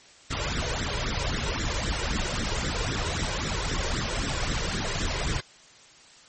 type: noise with flanger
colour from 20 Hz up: pink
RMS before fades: -28 dBFS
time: 0.3-5.41 s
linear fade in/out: 10 ms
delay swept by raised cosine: 0.52 to 2.12 ms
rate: 3.8 Hz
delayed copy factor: +0.7
effects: white hiss -52 dBFS RMS until 6.28 s + MP3 32 kbps